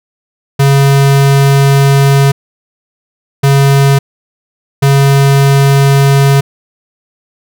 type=tone bursts at uneven times; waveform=square; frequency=138.59 Hz; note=C#3; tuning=in tune; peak=-5 dBFS; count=3; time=0.59-2.32 / 3.43-3.99 / 4.82-6.41 s; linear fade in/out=10 ms; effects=none